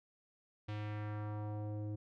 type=tone with low-pass filter sweep; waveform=square; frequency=105.4 Hz; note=G#2; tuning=26 cents sharp; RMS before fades=-41 dBFS; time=0.68-1.96 s; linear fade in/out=10 ms; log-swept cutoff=3400 to 380 Hz; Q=1.4; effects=none